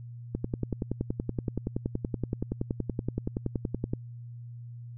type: click train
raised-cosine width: 3 ms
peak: -16 dBFS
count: 39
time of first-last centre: 0.35-3.935 s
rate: 10.6 Hz
effects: added 119 Hz sine -40 dBFS peak until 4.97 s